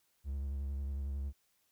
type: tone with vibrato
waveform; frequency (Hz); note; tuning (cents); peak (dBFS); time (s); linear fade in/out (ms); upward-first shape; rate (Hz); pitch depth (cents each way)
triangle; 69.2; C#2; -2; -33; 0.24-1.33; 50; square; 11; 34
effects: white hiss -75 dBFS RMS until 1.71 s